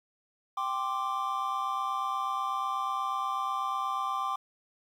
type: chord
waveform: triangle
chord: G suspended fourth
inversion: none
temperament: equal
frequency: 784 / 1046.5 / 1174.7 Hz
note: G5 / C6 / D6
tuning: 0 / 0 / 0 cents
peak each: -34 / -32 / -30 dBFS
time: 0.57-4.36 s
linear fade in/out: 5 ms
effects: 10-bit